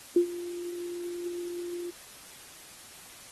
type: tone with ADSR envelope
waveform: sine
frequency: 349.2 Hz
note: F4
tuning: in tune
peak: -16 dBFS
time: 0.16-1.91 s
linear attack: 5 ms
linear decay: 91 ms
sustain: -18 dB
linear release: 11 ms
effects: white hiss -49 dBFS RMS until 3.31 s + AAC 32 kbps